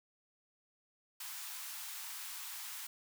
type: high-pass noise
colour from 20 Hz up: white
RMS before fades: -45 dBFS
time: 1.2-2.87 s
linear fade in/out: 5 ms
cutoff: 810 Hz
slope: 48 dB/octave
effects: none